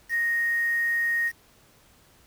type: tone with quantisation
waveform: sine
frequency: 1864.7 Hz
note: A#6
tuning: in tune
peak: -22 dBFS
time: 0.09-1.32 s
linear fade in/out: 50 ms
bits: 7
effects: pink hiss -58 dBFS RMS until 2.26 s